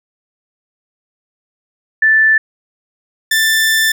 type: tone pair in turn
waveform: sine / sawtooth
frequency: 1760 / 1771.2 Hz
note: A6 / A6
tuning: 0 / +11 cents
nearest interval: unison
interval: 11 cents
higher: second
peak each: -7 dBFS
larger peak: neither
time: 2.02-2.38 / 3.31-3.92 s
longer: second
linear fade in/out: 5 ms
effects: none